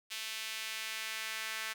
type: tone with high-pass filter sweep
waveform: sawtooth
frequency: 220 Hz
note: A3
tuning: in tune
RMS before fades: -40 dBFS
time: 0.1-1.74 s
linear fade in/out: 20 ms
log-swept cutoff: 2800 to 1800 Hz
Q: 1.5
effects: none